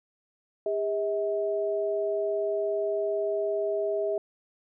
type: tone pair together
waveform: sine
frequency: 404.3 / 641.8 Hz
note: G#4 / E5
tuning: -46 / -46 cents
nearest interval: minor sixth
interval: 800 cents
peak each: -28 dBFS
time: 0.66-4.18 s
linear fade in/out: 2 ms
effects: none